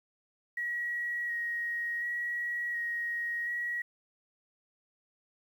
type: tone with vibrato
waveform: sine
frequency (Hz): 1899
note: A#6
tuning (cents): +32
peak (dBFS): -31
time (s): 0.57-3.82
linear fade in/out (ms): 5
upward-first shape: square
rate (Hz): 0.69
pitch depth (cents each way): 13
effects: 10-bit